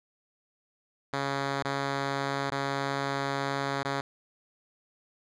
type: tone with dropouts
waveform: 5% pulse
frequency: 138.59 Hz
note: C#3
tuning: in tune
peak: -17 dBFS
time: 1.13-4.01 s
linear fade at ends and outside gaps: 5 ms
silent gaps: 1.626-1.649 / 2.502-2.518 / 3.831-3.849 s
effects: low-pass 5000 Hz 12 dB/octave